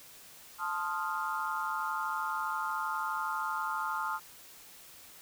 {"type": "chord", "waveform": "sine", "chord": "F dominant seventh", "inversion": "first", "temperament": "equal with one note detuned", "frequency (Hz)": [877, 1046.5, 1244.5, 1396.9], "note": ["A5", "C6", "Eb6", "F6"], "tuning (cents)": [-6, 0, 0, 0], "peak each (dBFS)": [-37, -38, -36, -37], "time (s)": [0.58, 4.2], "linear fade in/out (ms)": 50, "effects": ["white hiss -53 dBFS RMS until 5.21 s"]}